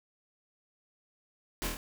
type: noise with echo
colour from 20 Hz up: pink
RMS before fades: -35 dBFS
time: 1.62-1.67 s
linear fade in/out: 0 ms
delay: 25 ms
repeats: 4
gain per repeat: -2 dB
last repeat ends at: 1.77 s
effects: none